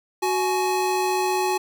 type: tone pair together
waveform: square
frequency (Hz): 370 / 845.1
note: F#4 / G#5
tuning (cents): 0 / +30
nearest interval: octave + major second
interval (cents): 1430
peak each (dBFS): -24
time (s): 0.22-1.58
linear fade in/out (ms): 10
effects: none